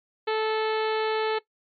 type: harmonic tone with a mistuned harmonic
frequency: 437 Hz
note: A4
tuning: 12 cents flat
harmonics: 1 / 2 / 3 / 4 / 5 / 6 / 7 / 8 / 9 / 10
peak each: -24 / -30 / -34 / -36 / -38 / -40 / -41 / -42 / -43 / -44 dBFS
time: 0.27-1.39 s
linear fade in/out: 10 ms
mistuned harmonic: 10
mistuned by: -19 cents
effects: noise-tail reverb RT60 0.1 s tail -18 dB re dry + MP3 48 kbps